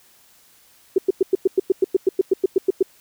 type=tone bursts; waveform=sine; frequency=379.9 Hz; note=F#4; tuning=46 cents sharp; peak=-11 dBFS; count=16; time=0.96-2.828 s; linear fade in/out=5 ms; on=23 ms; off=100 ms; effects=white hiss -54 dBFS RMS until 3 s